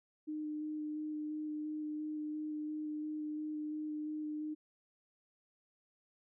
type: tone with vibrato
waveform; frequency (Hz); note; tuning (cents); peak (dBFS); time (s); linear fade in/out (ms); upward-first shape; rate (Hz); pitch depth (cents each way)
sine; 304.4; D#4; -38; -37; 0.27-4.55; 20; square; 2.9; 9
effects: none